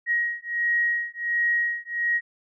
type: beating tone pair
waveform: sine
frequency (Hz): 1890 / 1891.4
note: A#6 / A#6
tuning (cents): +23 / +25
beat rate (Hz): 1.4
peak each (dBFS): -25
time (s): 0.06-2.21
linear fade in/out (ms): 50
effects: none